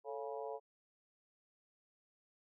harmonic tone with a mistuned harmonic, 139.1 Hz, C#3, 6 cents sharp, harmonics 3 / 4 / 5 / 6 / 7, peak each -44 / -46 / -48 / -50 / -51 dBFS, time 0.04-0.6 s, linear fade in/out 50 ms, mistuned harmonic 3, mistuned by +89 cents, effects none

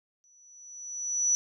sine tone with exponential growth, 5920 Hz, F#8, in tune, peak -20 dBFS, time 0.24-1.35 s, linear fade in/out 0 ms, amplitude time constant 240 ms, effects none

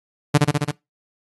sawtooth tone with echo, 146.83 Hz, D3, in tune, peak -6 dBFS, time 0.34-0.38 s, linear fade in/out 10 ms, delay 67 ms, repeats 5, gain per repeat -2 dB, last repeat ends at 0.715 s, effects noise-tail reverb RT60 0.2 s tail -23 dB re dry + AAC 32 kbps

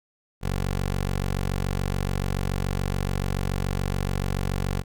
15% pulse tone, 47 Hz, F#1, 28 cents sharp, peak -18 dBFS, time 0.41-4.84 s, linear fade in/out 50 ms, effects none

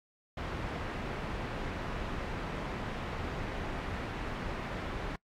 pink low-pass noise, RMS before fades -37 dBFS, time 0.37-5.16 s, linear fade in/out 5 ms, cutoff 2200 Hz, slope 12 dB/octave, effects noise-tail reverb RT60 0.1 s tail -23 dB re dry + MP3 96 kbps

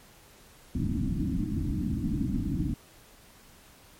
white low-pass noise, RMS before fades -29 dBFS, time 0.75-2.74 s, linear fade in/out 2 ms, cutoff 310 Hz, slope 96 dB/octave, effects pink hiss -55 dBFS RMS until 3.99 s + MP3 64 kbps

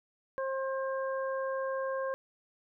harmonic tone, 533 Hz, C5, 32 cents sharp, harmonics 1 / 2 / 3, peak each -32 / -38 / -42 dBFS, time 0.38-2.14 s, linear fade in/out 0 ms, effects none

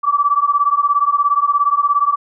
sine beating tone pair, 1147 / 1164 Hz, D6 / D6, -41 / -16 cents, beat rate 17 Hz, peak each -15 dBFS, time 0.03-2.16 s, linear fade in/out 20 ms, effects none

